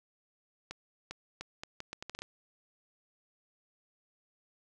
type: accelerating click train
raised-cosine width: 0.2 ms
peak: -23 dBFS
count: 11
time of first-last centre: 0.71-2.22 s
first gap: 400 ms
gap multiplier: 0.75
effects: none